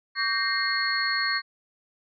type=tone cluster; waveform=sine; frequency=1138 / 1570 / 1853 / 2107 / 4332 Hz; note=C#6 / G6 / A#6 / C7 / C#8; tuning=+45 / +2 / -11 / +12 / -41 cents; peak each=-31 / -30 / -28 / -33 / -28 dBFS; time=0.15-1.42 s; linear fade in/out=50 ms; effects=none